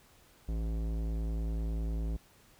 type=tone with tanh clipping; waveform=sine; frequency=55 Hz; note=A1; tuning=in tune; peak=-33 dBFS; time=0.48-2.17 s; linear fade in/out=10 ms; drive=17 dB; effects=pink hiss -62 dBFS RMS until 2.59 s